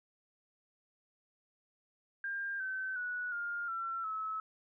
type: tone with pitch steps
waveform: sine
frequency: 1600 / 1533.9 / 1470.6 / 1409.9 / 1351.7 / 1295.9 Hz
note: G6 / G6 / F#6 / F6 / E6 / E6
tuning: +35 / -38 / -11 / +16 / +43 / -30 cents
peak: -35 dBFS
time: 2.24-4.4 s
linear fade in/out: 2 ms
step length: 360 ms
effects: none